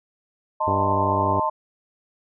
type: chord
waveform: sine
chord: A diminished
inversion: second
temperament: equal with one note detuned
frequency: 622.3 / 892.3 / 1046.5 Hz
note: Eb5 / A5 / C6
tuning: 0 / +24 / 0 cents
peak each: -27 / -23 / -24 dBFS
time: 0.6-1.5 s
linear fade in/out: 10 ms
type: harmonic tone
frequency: 98 Hz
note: G2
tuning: in tune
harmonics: 1 / 2 / 3 / 4 / 5 / 6 / 7 / 8 / 9 / 10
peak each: -26 / -32 / -30 / -30 / -34 / -34 / -38 / -35 / -37 / -37 dBFS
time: 0.67-1.4 s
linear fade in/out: 5 ms
effects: none